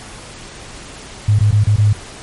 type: tone with dropouts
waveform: sine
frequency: 104.6 Hz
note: G#2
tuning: 13 cents sharp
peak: -8 dBFS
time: 1.28-1.93 s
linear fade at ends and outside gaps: 5 ms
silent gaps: 1.389-1.406 / 1.51-1.526 / 1.639-1.67 / 1.761-1.781 s
effects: pink hiss -34 dBFS RMS until 2.22 s + MP3 48 kbps